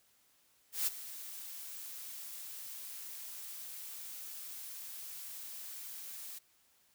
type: noise with ADSR envelope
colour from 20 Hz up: blue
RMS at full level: -31 dBFS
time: 0.72-6.39 s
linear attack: 150 ms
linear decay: 21 ms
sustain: -15 dB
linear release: 13 ms
effects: white hiss -70 dBFS RMS until 6.94 s